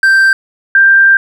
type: tone pair in turn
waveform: triangle / sine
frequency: 1568 / 1582.6 Hz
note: G6 / G6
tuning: 0 / +16 cents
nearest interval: unison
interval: 16 cents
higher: second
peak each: -3 dBFS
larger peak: neither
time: 0.03-0.33 / 0.75-1.17 s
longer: second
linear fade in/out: 2 ms
effects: none